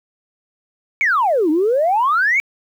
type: exponential two-way sweep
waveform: sine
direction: down then up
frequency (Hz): 2319 to 295.6 to 2319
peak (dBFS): -12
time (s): 1.01-2.4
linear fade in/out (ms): 0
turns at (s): 1.5
effects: tanh soft clip ceiling -8 dBFS + 8-bit